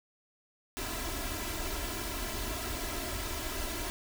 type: noise with comb filter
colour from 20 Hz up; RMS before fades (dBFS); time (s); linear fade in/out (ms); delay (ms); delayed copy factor
pink; -36; 0.77-3.9; 0; 3; +0.85
effects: none